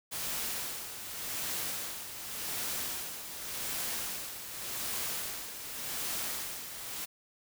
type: noise with tremolo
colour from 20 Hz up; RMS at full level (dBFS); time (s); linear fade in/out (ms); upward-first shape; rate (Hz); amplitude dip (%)
white; -35; 0.11-7.06; 20; sine; 0.87; 60
effects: none